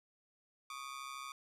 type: ring-modulated tone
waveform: sawtooth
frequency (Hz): 1174.7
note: D6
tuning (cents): 0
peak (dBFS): -37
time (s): 0.7-1.32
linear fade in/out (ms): 2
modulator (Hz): 66.6
effects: low-pass 11000 Hz 12 dB/octave